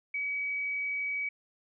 sine tone, 2273 Hz, C#7, 43 cents sharp, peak -30 dBFS, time 0.14-1.29 s, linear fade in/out 5 ms, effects none

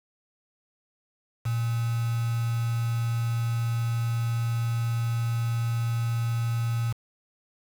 sine tone with quantisation, 116.4 Hz, A#2, 2 cents flat, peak -24 dBFS, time 1.45-6.93 s, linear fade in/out 10 ms, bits 6, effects none

